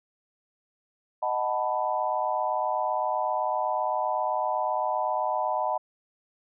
sine chord, B dominant seventh, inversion first, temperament equal, 622.3 / 740 / 880 / 987.8 Hz, D#5 / F#5 / A5 / B5, 0 / 0 / 0 / 0 cents, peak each -30 dBFS, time 1.22-5.78 s, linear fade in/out 10 ms, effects none

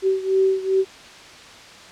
sine beating tone pair, 381.8 / 384.3 Hz, G4 / G4, -46 / -34 cents, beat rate 2.5 Hz, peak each -18 / -21 dBFS, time 0.02-0.85 s, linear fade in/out 50 ms, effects white hiss -42 dBFS RMS until 1.91 s + low-pass 5000 Hz 12 dB/octave

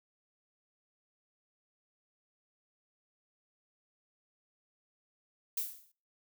violet noise with exponential decay, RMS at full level -31 dBFS, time 5.57-5.92 s, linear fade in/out 5 ms, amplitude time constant 74 ms, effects noise-tail reverb RT60 0.4 s tail -23 dB re dry

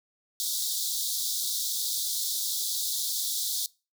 pink high-pass noise, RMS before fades -30 dBFS, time 0.4-3.66 s, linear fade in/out 0 ms, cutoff 3500 Hz, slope 96 dB/octave, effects noise-tail reverb RT60 0.3 s tail -23 dB re dry

